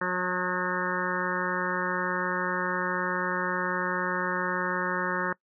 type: harmonic tone with a mistuned harmonic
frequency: 181.2 Hz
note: F#3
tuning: 36 cents flat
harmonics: 1 / 2 / 3 / 5 / 6 / 7 / 8 / 9 / 10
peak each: -35 / -35 / -35 / -35 / -35 / -35 / -35 / -35 / -35 dBFS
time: 0.01-5.33 s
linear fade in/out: 5 ms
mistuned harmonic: 8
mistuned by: +17 cents
effects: noise-tail reverb RT60 0.1 s tail -23 dB re dry